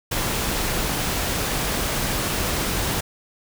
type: noise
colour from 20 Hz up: pink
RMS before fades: -24 dBFS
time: 0.11-3.01 s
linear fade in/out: 10 ms
effects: none